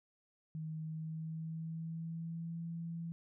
sine tone with pitch glide, 157.7 to 167.08 Hz, D#3 to E3, +24 to +24 cents, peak -39 dBFS, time 0.55-3.12 s, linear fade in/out 0 ms, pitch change +100 cents, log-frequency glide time 0.82-2.59 s, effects none

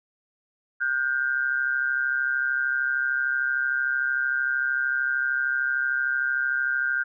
sine tone pair together, 1434.8 / 1568 Hz, F6 / G6, +46 / 0 cents, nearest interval major second, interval 154 cents, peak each -25 dBFS, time 0.8-7.04 s, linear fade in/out 20 ms, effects none

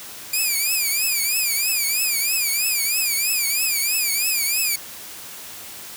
5% pulse tone with vibrato, 2400 Hz, D7, 37 cents sharp, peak -10 dBFS, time 0.33-4.76 s, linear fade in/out 5 ms, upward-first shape triangle, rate 3.1 Hz, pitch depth 160 cents each way, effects white hiss -37 dBFS RMS until 5.96 s + high-pass 60 Hz 12 dB/octave

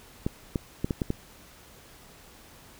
clicks, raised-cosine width 3 ms, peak -13 dBFS, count 6, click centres 0.265 / 0.558 / 0.845 / 0.908 / 1.018 / 1.104 s, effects pink hiss -52 dBFS RMS until 2.79 s

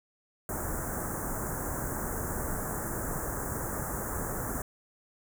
pink band-stop noise, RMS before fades -34 dBFS, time 0.49-4.62 s, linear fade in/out 2 ms, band 1700 to 6800 Hz, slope 48 dB/octave, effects none

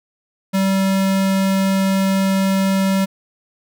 square tone, 193 Hz, G3, 27 cents flat, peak -15 dBFS, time 0.53-3.06 s, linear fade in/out 20 ms, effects none

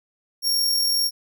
sawtooth tone with amplitude modulation, 5540 Hz, F8, 15 cents flat, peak -15 dBFS, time 0.42-1.11 s, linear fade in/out 50 ms, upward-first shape sine, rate 42.2 Hz, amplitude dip 30%, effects none

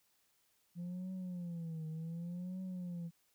sine tone with vibrato, 171.7 Hz, F3, 29 cents flat, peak -37 dBFS, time 0.75-3.11 s, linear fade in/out 50 ms, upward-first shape triangle, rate 0.67 Hz, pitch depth 160 cents each way, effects tanh soft clip ceiling -39 dBFS + white hiss -75 dBFS RMS until 3.34 s

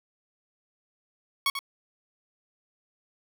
15% pulse tone with echo, 1108.7 Hz, C#6, in tune, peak -16 dBFS, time 1.46-1.5 s, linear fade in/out 2 ms, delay 91 ms, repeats 1, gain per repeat -8 dB, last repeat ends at 1.591 s, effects none

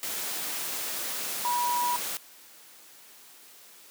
sine tone in noise, 971 Hz, B5, 30 cents flat, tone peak -25 dBFS, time 1.45-1.96 s, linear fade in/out 0 ms, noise white, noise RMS -33 dBFS, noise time 0.03-2.17 s, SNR +5 dB, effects white hiss -52 dBFS RMS until 3.9 s + high-pass 200 Hz 12 dB/octave

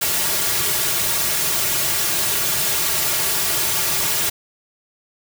white noise with comb filter, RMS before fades -20 dBFS, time 0.01-4.3 s, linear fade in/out 10 ms, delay 3.9 ms, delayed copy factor -0.8, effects none

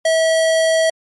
square tone, 647 Hz, E5, 32 cents flat, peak -13 dBFS, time 0.05-0.9 s, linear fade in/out 5 ms, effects MP3 48 kbps

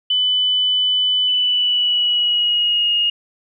sine tone with pitch glide, 3000 to 2858 Hz, F#7 to F7, +23 to +39 cents, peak -14 dBFS, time 0.1-3.1 s, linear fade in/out 5 ms, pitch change -84 cents, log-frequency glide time 1.24-2.94 s, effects none

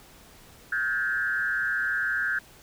sine tone with frequency modulation, 1574 Hz, G6, 7 cents sharp, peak -24 dBFS, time 0.72-2.39 s, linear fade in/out 5 ms, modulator 126 Hz, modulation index 1.1, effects pink hiss -52 dBFS RMS until 2.62 s

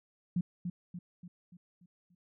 sine tone with echo, 176.8 Hz, F3, 22 cents sharp, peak -27 dBFS, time 0.36-0.41 s, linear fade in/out 5 ms, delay 290 ms, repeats 6, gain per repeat -6 dB, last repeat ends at 2.15 s, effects none

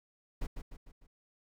brown noise with echo, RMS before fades -34 dBFS, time 0.41-0.47 s, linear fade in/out 10 ms, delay 150 ms, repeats 4, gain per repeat -6 dB, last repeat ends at 1.07 s, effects none

